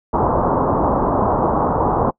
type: low-pass noise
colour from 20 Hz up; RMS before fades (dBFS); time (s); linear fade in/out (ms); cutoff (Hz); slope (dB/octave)
white; -17; 0.13-2.11; 10; 1100; 48
effects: noise-tail reverb RT60 0.1 s tail -25 dB re dry